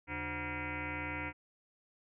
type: tone with frequency modulation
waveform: sine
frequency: 1174 Hz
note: D6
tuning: 1 cent flat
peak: -36 dBFS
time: 0.07-1.33 s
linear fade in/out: 50 ms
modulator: 219 Hz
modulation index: 5.7
effects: none